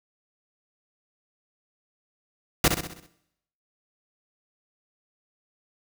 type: noise with echo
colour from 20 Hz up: pink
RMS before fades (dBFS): -18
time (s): 2.64-2.68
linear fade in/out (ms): 2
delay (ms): 64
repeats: 6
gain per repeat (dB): -6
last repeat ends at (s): 3.064
effects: noise-tail reverb RT60 0.8 s tail -18 dB re dry